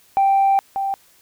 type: tone pair in turn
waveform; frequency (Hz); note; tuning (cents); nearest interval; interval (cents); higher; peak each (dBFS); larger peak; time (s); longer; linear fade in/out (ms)
sine; 784 / 784; G5 / G5; 0 / 0; unison; 0; neither; -11 / -19; first; 0.17-0.59 / 0.76-0.94; first; 0
effects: tanh soft clip ceiling -10 dBFS + white hiss -54 dBFS RMS until 1.21 s